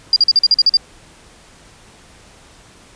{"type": "tone bursts", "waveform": "sine", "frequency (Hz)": 4800, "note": "D8", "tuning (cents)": 37, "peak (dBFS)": -7, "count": 9, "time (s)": [0.13, 0.77], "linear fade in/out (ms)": 2, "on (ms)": 32, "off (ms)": 44, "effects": ["pink hiss -45 dBFS RMS until 2.95 s", "resampled to 22050 Hz"]}